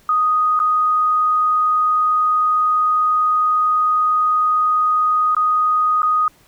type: tone with dropouts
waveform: sine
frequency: 1244.5 Hz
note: D#6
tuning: in tune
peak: -13 dBFS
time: 0.09-6.28 s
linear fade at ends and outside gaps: 2 ms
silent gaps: 0.592-0.6 / 5.349-5.366 / 6.02-6.03 s
effects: pink hiss -53 dBFS RMS until 6.47 s